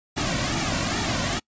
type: noise with flanger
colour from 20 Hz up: pink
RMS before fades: -25 dBFS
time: 0.16-1.4 s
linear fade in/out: 20 ms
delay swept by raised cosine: 1.9 to 2.43 ms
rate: 2.4 Hz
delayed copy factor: -0.7
effects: noise-tail reverb RT60 0.1 s tail -26 dB re dry + resampled to 16000 Hz